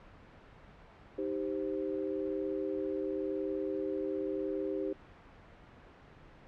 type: chord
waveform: sine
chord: C minor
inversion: first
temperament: equal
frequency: 311.1 / 392 / 523.3 Hz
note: Eb4 / G4 / C5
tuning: 0 / 0 / 0 cents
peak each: -37 / -35 / -39 dBFS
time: 1.18-4.93 s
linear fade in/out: 5 ms
effects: pink hiss -55 dBFS RMS until 6.47 s + low-pass 2000 Hz 12 dB/octave